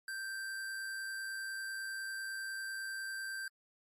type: tone with amplitude modulation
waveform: square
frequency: 1568 Hz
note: G6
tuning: in tune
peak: -38 dBFS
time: 0.08-3.48 s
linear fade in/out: 2 ms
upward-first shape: sine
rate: 110 Hz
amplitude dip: 30%
effects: MP3 64 kbps